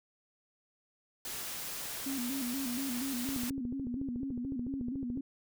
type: noise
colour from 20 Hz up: white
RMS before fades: -40 dBFS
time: 1.25-3.5 s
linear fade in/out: 2 ms
type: tone with vibrato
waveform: sine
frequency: 257.2 Hz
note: C4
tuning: 30 cents flat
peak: -34 dBFS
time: 2.06-5.21 s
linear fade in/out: 5 ms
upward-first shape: square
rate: 4.2 Hz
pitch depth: 100 cents each way
type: click train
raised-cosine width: 3 ms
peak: -29 dBFS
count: 27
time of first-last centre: 3.29-5.174 s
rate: 13.8 Hz
effects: none